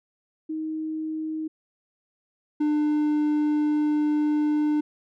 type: tone pair in turn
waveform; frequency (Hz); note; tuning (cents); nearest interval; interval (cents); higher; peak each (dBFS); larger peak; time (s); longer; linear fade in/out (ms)
sine / triangle; 314.1 / 299.8; D#4 / D4; +16 / +36; minor second; 80; first; -27 / -18; second; 0.49-1.48 / 2.6-4.81; second; 10
effects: none